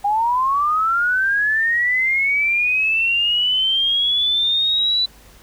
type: linear sweep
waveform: sine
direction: up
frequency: 798 to 3985 Hz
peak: -15 dBFS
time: 0.04-5.06 s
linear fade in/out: 10 ms
effects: added 50 Hz sine -49 dBFS peak until 5.42 s + pink hiss -48 dBFS RMS until 5.42 s